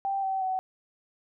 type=tone with pitch steps; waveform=sine; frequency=784 / 768.3 / 752.9 Hz; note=G5 / G5 / F#5; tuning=0 / -35 / +30 cents; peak=-26 dBFS; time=0.05-0.59 s; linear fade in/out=0 ms; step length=180 ms; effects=none